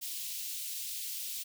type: high-pass noise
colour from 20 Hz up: white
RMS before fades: -39 dBFS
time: 0.01-1.44 s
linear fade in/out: 20 ms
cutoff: 2800 Hz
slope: 24 dB/octave
effects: none